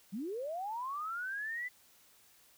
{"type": "linear sweep", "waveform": "sine", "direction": "up", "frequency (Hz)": [174.61, 2018], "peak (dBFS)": -36, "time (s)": [0.12, 1.69], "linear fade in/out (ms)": 20, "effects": ["white hiss -64 dBFS RMS until 2.57 s"]}